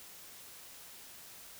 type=silence; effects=white hiss -52 dBFS RMS until 1.59 s